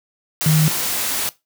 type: tone in noise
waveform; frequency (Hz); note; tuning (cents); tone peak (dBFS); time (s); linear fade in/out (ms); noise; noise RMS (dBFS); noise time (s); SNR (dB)
sine; 155.6; D#3; 0; -11; 0.46-0.68; 0; white; -22; 0.41-1.29; +8
effects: noise-tail reverb RT60 0.2 s tail -18 dB re dry + high-pass 100 Hz 12 dB/octave